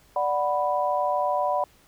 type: chord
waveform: sine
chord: B minor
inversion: first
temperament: equal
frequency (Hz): 587.3 / 740 / 987.8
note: D5 / F#5 / B5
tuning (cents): 0 / 0 / 0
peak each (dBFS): -26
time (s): 0.16-1.64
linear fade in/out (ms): 2
effects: pink hiss -58 dBFS RMS until 1.87 s